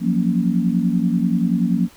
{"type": "chord", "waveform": "sine", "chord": "Gb major seventh", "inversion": "third", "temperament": "equal", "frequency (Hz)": [174.61, 185, 233.1, 277.2], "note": ["F3", "Gb3", "Bb3", "Db4"], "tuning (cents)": [0, 0, 0, 0], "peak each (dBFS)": [-20, -21, -20, -25], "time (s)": [0, 1.89], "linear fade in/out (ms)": 50, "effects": ["pink hiss -48 dBFS RMS until 1.96 s"]}